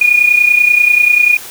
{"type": "tone with amplitude modulation", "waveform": "sine", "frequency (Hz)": 2444, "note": "D#7", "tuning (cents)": -32, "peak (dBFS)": -3, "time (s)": [0.01, 1.37], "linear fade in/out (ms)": 5, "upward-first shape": "sine", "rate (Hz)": 30.3, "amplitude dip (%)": 70, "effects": ["white hiss -30 dBFS RMS until 1.5 s"]}